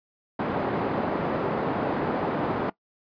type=band-pass noise; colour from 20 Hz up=pink; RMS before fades=-27 dBFS; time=0.39-2.7 s; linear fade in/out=5 ms; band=210 to 1000 Hz; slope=12 dB/octave; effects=noise-tail reverb RT60 0.1 s tail -20 dB re dry + resampled to 11025 Hz